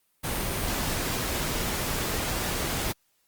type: noise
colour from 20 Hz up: pink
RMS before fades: -29 dBFS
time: 0.23-2.93 s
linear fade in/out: 20 ms
effects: white hiss -70 dBFS RMS until 3.27 s + Opus 32 kbps